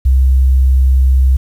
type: tone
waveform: sine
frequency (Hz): 65.41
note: C2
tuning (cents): 0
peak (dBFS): -6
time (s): 0.05-1.37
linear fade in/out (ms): 10
effects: 7-bit